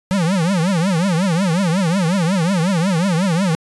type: tone with vibrato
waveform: square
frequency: 178.8 Hz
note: F3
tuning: 41 cents sharp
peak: -15 dBFS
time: 0.11-3.55 s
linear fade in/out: 0 ms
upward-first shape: triangle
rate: 5.5 Hz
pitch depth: 250 cents each way
effects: resampled to 24000 Hz